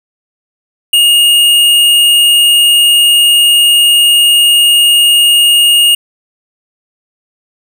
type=tone; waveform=square; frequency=2850 Hz; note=F7; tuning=34 cents sharp; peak=-5 dBFS; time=0.93-5.95 s; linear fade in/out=5 ms; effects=none